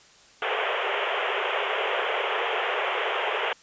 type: band-pass noise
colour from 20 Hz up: pink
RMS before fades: -27 dBFS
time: 0.42-3.53 s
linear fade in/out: 2 ms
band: 390 to 3300 Hz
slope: 96 dB/octave
effects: white hiss -54 dBFS RMS until 3.62 s + resampled to 16000 Hz